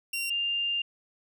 sawtooth / sine tone pair in turn, 2759 / 2799 Hz, F7 / F7, -22 / +3 cents, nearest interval unison, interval 25 cents, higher second, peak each -26 dBFS, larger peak neither, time 0.13-0.3 / 0.3-0.82 s, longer second, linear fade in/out 5 ms, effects none

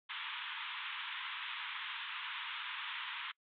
white band-pass noise, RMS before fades -43 dBFS, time 0.09-3.32 s, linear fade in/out 10 ms, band 900 to 3600 Hz, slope 96 dB/octave, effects noise-tail reverb RT60 0.1 s tail -26 dB re dry

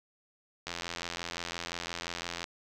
click train, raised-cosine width 0.2 ms, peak -18 dBFS, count 153, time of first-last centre 0.67-2.442 s, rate 85.8 Hz, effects none

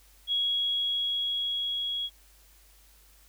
sine tone with level ramp, 3322 Hz, G#7, in tune, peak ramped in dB -24 to -29 dBFS, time 0.27-2.1 s, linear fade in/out 50 ms, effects added 50 Hz sine -58 dBFS peak until 3.28 s + white hiss -60 dBFS RMS until 3.28 s

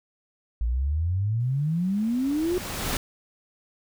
sine exponential sweep, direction up, 55 to 370 Hz, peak -22 dBFS, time 0.61-2.58 s, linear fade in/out 0 ms
pink noise with exponential growth, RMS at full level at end -26 dBFS, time 1.4-2.97 s, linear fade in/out 2 ms, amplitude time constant 340 ms
effects none

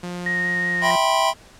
sawtooth tone with pitch glide, 177 to 175.78 Hz, F3 to F3, +23 to +12 cents, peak -24 dBFS, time 0.03-0.96 s, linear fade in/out 5 ms, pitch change -11 cents, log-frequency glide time 0.55-0.82 s
sine tone with vibrato, 1864.7 Hz, A#6, in tune, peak -20 dBFS, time 0.26-0.91 s, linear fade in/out 5 ms, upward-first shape sine, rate 5.2 Hz, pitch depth 13 cents each way
square chord, C major seventh, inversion first, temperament just, 654.1 / 784.9 / 981.1 / 1046.5 Hz, E5 / G5 / B5 / C6, -14 / +2 / -12 / 0 cents, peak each -23 dBFS, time 0.81-1.34 s, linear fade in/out 50 ms
effects pink hiss -48 dBFS RMS until 1.59 s + low-pass 9000 Hz 12 dB/octave

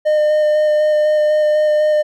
triangle tone with vibrato, 607 Hz, D#5, 43 cents flat, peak -9 dBFS, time 0.05-2.03 s, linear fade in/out 20 ms, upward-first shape square, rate 4 Hz, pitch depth 9 cents each way, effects none

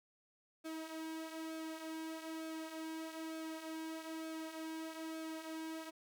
sawtooth tone with flanger, 320.3 Hz, E4, 50 cents flat, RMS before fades -45 dBFS, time 0.64-5.91 s, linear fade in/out 20 ms, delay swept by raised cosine 1 to 4.8 ms, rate 1.1 Hz, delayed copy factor -0.55, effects 12-bit

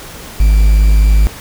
triangle tone with quantisation, 51.91 Hz, G#1, in tune, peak -3 dBFS, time 0.4-1.27 s, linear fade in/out 0 ms, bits 5, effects pink hiss -31 dBFS RMS until 1.4 s

